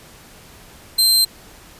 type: tone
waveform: sawtooth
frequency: 4132 Hz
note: C8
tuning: 22 cents flat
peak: -9 dBFS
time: 0.98-1.25 s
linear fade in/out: 10 ms
effects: pink hiss -44 dBFS RMS until 1.79 s + resampled to 32000 Hz